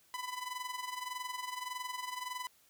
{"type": "tone with amplitude modulation", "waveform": "sawtooth", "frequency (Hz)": 1000, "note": "B5", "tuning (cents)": 21, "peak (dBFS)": -32, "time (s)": [0.14, 2.47], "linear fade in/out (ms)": 0, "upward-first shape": "sine", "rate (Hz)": 21.7, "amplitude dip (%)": 70, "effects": ["white hiss -67 dBFS RMS until 2.69 s"]}